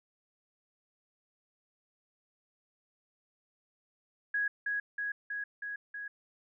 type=tone with echo; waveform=sine; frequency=1661.2 Hz; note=G#6; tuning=in tune; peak=-28 dBFS; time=4.34-4.48 s; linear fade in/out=5 ms; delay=320 ms; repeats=5; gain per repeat=-2 dB; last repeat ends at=6.08 s; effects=none